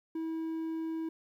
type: tone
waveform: triangle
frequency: 323.6 Hz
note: E4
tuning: 32 cents flat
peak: -31 dBFS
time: 0.15-1.09 s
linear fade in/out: 5 ms
effects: 12-bit